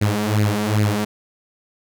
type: tone with flanger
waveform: sawtooth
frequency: 105.2 Hz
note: G#2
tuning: 23 cents sharp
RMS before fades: -19 dBFS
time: 0.01-1.05 s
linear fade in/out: 10 ms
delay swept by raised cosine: 0.43 to 5.23 ms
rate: 2.5 Hz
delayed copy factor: +0.75
effects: none